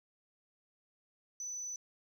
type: tone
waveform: sine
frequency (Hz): 5990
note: F#8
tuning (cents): +20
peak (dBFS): -37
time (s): 1.4-1.76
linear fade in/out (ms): 2
effects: tanh soft clip ceiling -36 dBFS